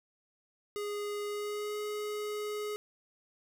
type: tone with pitch glide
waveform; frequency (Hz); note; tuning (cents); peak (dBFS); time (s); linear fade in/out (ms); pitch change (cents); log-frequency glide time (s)
square; 412.9 to 419.6; G#4 to G#4; -10 to +18; -35; 0.76-2.76; 0; +28; 1.26-1.78
effects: none